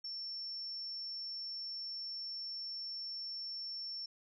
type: tone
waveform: sine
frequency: 5420 Hz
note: E8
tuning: 47 cents sharp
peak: -40 dBFS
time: 0.04-4.06 s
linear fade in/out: 5 ms
effects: none